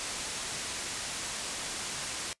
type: low-pass noise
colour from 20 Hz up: white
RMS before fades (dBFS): -37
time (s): 0-2.33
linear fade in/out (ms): 0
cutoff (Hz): 9400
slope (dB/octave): 24
effects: noise-tail reverb RT60 0.1 s tail -21 dB re dry + resampled to 24000 Hz